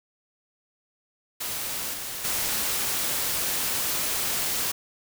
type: noise with level steps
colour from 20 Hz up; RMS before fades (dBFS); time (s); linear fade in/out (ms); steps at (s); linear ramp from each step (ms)
white; -31 / -34 / -27; 1.4-4.72; 10; 1.93 / 2.24; 10
effects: none